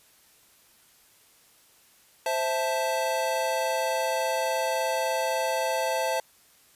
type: chord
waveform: square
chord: A minor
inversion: first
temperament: equal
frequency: 523.3 / 659.3 / 880 Hz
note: C5 / E5 / A5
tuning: 0 / 0 / 0 cents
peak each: -30 dBFS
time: 2.26-6.2 s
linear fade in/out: 2 ms
effects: white hiss -59 dBFS RMS until 6.75 s + resampled to 32000 Hz